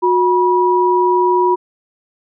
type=tone pair together; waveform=sine; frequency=362.9 / 970 Hz; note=F#4 / B5; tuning=-34 / -31 cents; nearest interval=octave + perfect fourth; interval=1703 cents; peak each=-13 dBFS; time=0.02-1.56 s; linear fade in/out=20 ms; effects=none

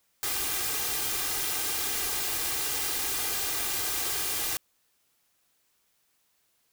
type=noise with comb filter; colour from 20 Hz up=white; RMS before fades=-30 dBFS; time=0.23-4.57 s; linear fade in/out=0 ms; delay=2.5 ms; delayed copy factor=+0.6; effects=white hiss -71 dBFS RMS until 6.72 s

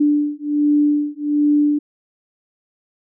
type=beating tone pair; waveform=sine; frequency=293.7 / 295 Hz; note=D4 / D4; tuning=0 / +8 cents; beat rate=1.3 Hz; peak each=-17 dBFS; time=0-1.79 s; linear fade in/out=10 ms; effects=none

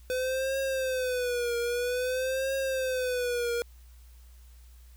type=tone with vibrato; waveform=square; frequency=505 Hz; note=B4; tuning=39 cents sharp; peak=-28 dBFS; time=0.1-3.62 s; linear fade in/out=0 ms; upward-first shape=triangle; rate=0.51 Hz; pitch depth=120 cents each way; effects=added 60 Hz sine -49 dBFS peak until 4.96 s + white hiss -63 dBFS RMS until 4.96 s

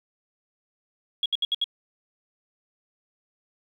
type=tone bursts; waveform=sine; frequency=3322 Hz; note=G#7; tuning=in tune; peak=-21 dBFS; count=5; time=1.23-1.642 s; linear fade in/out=2 ms; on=28 ms; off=68 ms; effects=9-bit

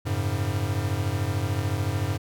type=chord; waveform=square; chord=F# suspended second; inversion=none; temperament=equal with one note detuned; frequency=92.5 / 106.13 / 138.59 Hz; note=F#2 / G#2 / C#3; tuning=0 / +38 / 0 cents; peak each=-29 / -28 / -33 dBFS; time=0.05-2.18 s; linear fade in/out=20 ms; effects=none

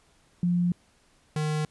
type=tone pair in turn; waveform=sine / square; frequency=175.8 / 152.96 Hz; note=F3 / D#3; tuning=+12 / -29 cents; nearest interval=major second; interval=241 cents; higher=first; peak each=-21 / -26 dBFS; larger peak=first; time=0.43-0.72 / 1.36-1.65 s; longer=neither; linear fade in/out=2 ms; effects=pink hiss -63 dBFS RMS until 1.7 s + resampled to 24000 Hz

